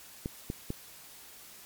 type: clicks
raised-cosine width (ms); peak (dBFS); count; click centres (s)
3; -20; 3; 0.259 / 0.501 / 0.704
effects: white hiss -51 dBFS RMS until 1.65 s + MP3 96 kbps